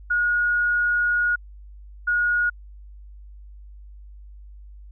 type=tone pair in turn; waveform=sine; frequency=1444 / 1444 Hz; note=F#6 / F#6; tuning=-43 / -43 cents; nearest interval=unison; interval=0 cents; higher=neither; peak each=-18 dBFS; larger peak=neither; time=0.1-1.36 / 2.07-2.5 s; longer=first; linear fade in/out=10 ms; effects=added 50 Hz sine -40 dBFS peak until 4.91 s